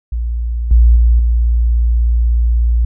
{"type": "tone with level steps", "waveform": "sine", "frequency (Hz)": 58.27, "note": "A#1", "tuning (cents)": 0, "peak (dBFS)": [-15, -4, -6, -9], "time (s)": [0.12, 2.85], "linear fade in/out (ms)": 5, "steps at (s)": [0.71, 0.96, 1.19], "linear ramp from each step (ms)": 2, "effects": []}